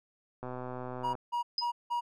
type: click train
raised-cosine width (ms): 1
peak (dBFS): -26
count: 92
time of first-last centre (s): 0.43-1.152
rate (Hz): 126
type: tone bursts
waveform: triangle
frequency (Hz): 956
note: A#5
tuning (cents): +43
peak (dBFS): -27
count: 4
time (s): 1.03-2.01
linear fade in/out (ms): 20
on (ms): 110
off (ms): 180
type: tone with exponential decay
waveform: sine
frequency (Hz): 5020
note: D#8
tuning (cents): +15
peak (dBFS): -25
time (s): 1.58-1.7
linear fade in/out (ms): 2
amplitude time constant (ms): 26
effects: none